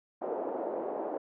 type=band-pass noise; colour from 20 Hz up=white; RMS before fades=-35 dBFS; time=0.21-1.18 s; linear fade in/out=10 ms; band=320 to 690 Hz; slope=24 dB/octave; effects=none